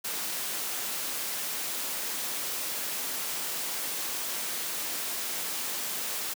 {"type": "noise", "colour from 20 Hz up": "white", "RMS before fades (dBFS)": -33, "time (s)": [0.04, 6.34], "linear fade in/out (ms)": 10, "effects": ["high-pass 200 Hz 12 dB/octave"]}